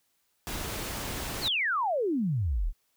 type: noise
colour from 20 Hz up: pink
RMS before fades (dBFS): -35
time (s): 0.47-1.48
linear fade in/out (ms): 0
type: exponential sweep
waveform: sine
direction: down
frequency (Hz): 4697 to 31.06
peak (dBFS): -25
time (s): 1.41-2.73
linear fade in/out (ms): 50
effects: white hiss -73 dBFS RMS until 2.96 s